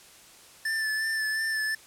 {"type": "tone with vibrato", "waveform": "square", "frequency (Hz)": 1760, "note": "A6", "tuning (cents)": 0, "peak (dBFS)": -27, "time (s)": [0.65, 1.75], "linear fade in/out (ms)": 5, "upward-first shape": "sine", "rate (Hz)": 2.8, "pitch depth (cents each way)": 25, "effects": ["white hiss -52 dBFS RMS until 1.86 s", "low-pass 11000 Hz 12 dB/octave"]}